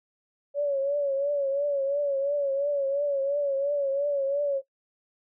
sine tone with vibrato, 562 Hz, C#5, 24 cents sharp, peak -23 dBFS, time 0.54-4.62 s, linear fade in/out 50 ms, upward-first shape triangle, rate 2.9 Hz, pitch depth 74 cents each way, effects noise-tail reverb RT60 0.1 s tail -21 dB re dry

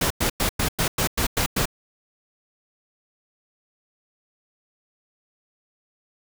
pink noise bursts, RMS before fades -22 dBFS, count 9, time 0.01-1.656 s, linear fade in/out 5 ms, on 94 ms, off 100 ms, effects none

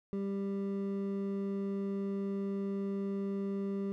triangle tone pair together, 197.35 / 394.7 Hz, G3 / G4, +12 / +12 cents, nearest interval octave, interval 1200 cents, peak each -32 / -36 dBFS, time 0.13-3.92 s, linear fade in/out 0 ms, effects none

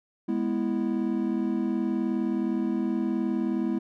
triangle chord, E major, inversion first, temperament equal, 207.7 / 246.9 / 329.6 Hz, G#3 / B3 / E4, 0 / 0 / 0 cents, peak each -27 dBFS, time 0.28-3.79 s, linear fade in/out 10 ms, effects none

